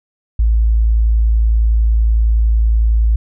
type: tone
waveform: sine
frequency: 55.4 Hz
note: A1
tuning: 13 cents sharp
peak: -9 dBFS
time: 0.39-3.16 s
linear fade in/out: 5 ms
effects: none